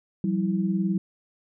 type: tone cluster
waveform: sine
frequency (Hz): 171.9 / 191.3 / 326.1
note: F3 / G3 / E4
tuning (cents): -27 / -42 / -19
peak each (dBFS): -30 / -23 / -31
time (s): 0.24-0.98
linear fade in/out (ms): 2
effects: none